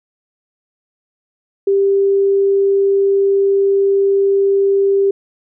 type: tone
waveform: sine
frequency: 394.6 Hz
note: G4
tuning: 11 cents sharp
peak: -10 dBFS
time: 1.67-5.11 s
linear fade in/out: 5 ms
effects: none